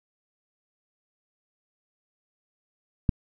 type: click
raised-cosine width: 5 ms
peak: -8 dBFS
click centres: 3.092 s
effects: none